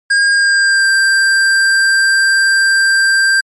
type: tone with pitch glide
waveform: square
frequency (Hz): 1619 to 1580.2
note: G#6 to G6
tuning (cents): -45 to +13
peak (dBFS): -9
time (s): 0.1-3.41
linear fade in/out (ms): 10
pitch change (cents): -42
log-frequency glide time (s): 0.33-0.89
effects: MP3 48 kbps